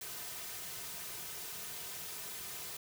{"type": "noise with comb filter", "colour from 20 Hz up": "white", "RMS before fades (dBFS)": -44, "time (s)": [0.01, 2.77], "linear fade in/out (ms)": 5, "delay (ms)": 3.6, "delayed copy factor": -0.55, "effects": []}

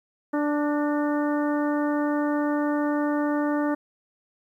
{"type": "harmonic tone with a mistuned harmonic", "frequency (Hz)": 294.1, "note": "D4", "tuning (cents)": 3, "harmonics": [1, 2, 3, 4, 5, 6], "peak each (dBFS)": [-23, -29, -33, -35, -37, -39], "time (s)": [0.33, 3.75], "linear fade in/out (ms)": 10, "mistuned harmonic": 6, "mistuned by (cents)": 40, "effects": ["10-bit"]}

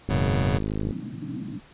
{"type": "click train", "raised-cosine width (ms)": 3, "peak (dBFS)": -15, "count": 44, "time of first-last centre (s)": [0.09, 0.909], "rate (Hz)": 52.5}
{"type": "chord", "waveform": "sawtooth", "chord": "F# suspended fourth", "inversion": "none", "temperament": "just", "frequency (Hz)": [92.5, 123.33, 138.75], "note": ["F#2", "B2", "C#3"], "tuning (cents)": [0, -2, 2], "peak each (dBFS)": [-21, -25, -22], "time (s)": [0.09, 0.59], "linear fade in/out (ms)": 20}
{"type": "band-pass noise", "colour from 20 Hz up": "white", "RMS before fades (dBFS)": -34, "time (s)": [0.82, 1.6], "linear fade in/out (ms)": 20, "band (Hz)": [110, 310], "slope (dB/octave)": 96}
{"effects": ["pink hiss -52 dBFS RMS until 1.73 s", "resampled to 8000 Hz"]}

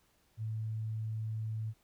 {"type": "tone", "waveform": "sine", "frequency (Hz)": 110, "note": "A2", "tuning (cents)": 0, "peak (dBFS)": -34, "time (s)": [0.37, 1.74], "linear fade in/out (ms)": 50, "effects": ["pink hiss -71 dBFS RMS until 1.83 s"]}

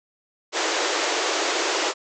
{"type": "band-pass noise", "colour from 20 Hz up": "pink", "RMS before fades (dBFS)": -24, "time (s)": [0.52, 1.94], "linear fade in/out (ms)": 50, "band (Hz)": [310, 7500], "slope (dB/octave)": 96, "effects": []}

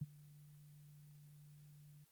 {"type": "tone with ADSR envelope", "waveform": "sine", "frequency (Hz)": 147.6, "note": "D3", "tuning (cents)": 9, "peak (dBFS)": -36, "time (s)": [0.01, 2.05], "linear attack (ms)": 8, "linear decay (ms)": 32, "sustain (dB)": -22, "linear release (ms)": 15, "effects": ["white hiss -73 dBFS RMS until 2.11 s", "Opus 24 kbps"]}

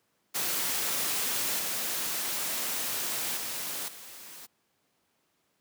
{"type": "noise with level steps", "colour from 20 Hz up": "white", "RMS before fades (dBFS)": [-30, -32, -35, -46], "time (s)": [0.34, 4.47], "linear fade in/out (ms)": 20, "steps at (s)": [1.59, 3.37, 3.88], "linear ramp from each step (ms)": 2, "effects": ["pink hiss -73 dBFS RMS until 5.6 s", "high-pass 150 Hz 12 dB/octave"]}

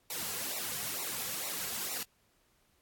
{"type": "noise with flanger", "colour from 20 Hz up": "white", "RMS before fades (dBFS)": -37, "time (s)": [0.1, 2.03], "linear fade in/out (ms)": 2, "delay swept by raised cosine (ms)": [0.6, 3.4], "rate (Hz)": 2.2, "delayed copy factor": -0.9, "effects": ["pink hiss -71 dBFS RMS until 2.81 s", "AAC 64 kbps"]}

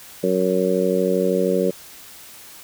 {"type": "harmonic tone", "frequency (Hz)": 92.8, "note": "F#2", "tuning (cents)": 6, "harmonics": [2, 3, 4, 5, 6], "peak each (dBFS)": [-23, -27, -23, -21, -23], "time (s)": [0.23, 1.71], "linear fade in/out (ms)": 10, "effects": ["white hiss -42 dBFS RMS until 2.63 s"]}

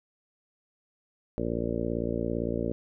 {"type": "harmonic tone", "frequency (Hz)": 57.7, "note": "A#1", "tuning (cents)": -17, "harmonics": [1, 2, 3, 4, 5, 6, 7, 8, 9, 10], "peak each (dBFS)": [-38, -37, -37, -34, -36, -35, -40, -35, -39, -38], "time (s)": [1.38, 2.72], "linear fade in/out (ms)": 0, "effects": []}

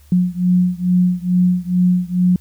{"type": "beating tone pair", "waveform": "sine", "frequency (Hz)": [179.2, 181.5], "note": ["F3", "F#3"], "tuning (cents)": [45, -33], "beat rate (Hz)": 2.3, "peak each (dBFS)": [-15, -16], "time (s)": [0.12, 2.36], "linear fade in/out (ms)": 2, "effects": ["added 73 Hz sine -44 dBFS peak until 2.4 s", "white hiss -54 dBFS RMS until 2.4 s"]}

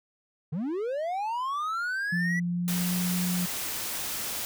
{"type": "linear sweep", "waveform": "triangle", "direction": "up", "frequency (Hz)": [137.1, 1975.5], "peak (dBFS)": -26, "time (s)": [0.52, 2.4], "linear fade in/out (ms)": 10}
{"type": "tone with pitch glide", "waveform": "sine", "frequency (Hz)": [174.61, 179.1], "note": ["F3", "F3"], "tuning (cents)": [0, 44], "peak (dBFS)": -26, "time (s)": [2.12, 3.46], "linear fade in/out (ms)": 10, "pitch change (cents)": 44, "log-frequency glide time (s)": [2.5, 2.94]}
{"type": "noise", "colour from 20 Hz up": "white", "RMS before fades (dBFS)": -33, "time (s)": [2.68, 4.45], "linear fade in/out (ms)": 0}
{"effects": []}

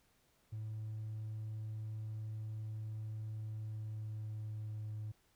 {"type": "tone with pitch glide", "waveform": "triangle", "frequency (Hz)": [108.6, 107.1], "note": ["A2", "A2"], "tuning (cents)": [-22, -46], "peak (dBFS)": -37, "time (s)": [0.52, 5.12], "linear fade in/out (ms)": 10, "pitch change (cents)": -24, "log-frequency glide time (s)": [3.39, 4.95], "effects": ["tanh soft clip ceiling -36 dBFS", "pink hiss -73 dBFS RMS until 5.35 s"]}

